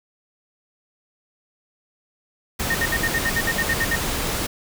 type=noise; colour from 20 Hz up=pink; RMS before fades=-25 dBFS; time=2.59-4.47 s; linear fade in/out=10 ms
type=tone bursts; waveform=sine; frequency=1837 Hz; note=A#6; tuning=26 cents flat; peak=-19 dBFS; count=12; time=2.7-3.957 s; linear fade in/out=5 ms; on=47 ms; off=63 ms
effects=none